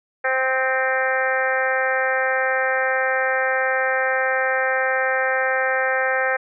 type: harmonic tone with a mistuned harmonic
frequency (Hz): 261.6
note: C4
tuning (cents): 0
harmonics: 2 / 3 / 4 / 5 / 6 / 7 / 8 / 9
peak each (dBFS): -23 / -26 / -34 / -29 / -24 / -24 / -31 / -34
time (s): 0.24-6.37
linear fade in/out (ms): 10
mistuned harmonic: 5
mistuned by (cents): -21
effects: none